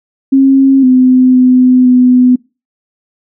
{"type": "tone with pitch steps", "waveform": "sine", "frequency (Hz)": [270, 255.3, 253.3, 250.5], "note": ["C#4", "C4", "B3", "B3"], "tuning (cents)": [-45, -42, 44, 25], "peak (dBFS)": -3, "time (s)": [0.32, 2.36], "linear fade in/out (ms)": 10, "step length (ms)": 510, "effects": ["noise-tail reverb RT60 0.3 s tail -25 dB re dry"]}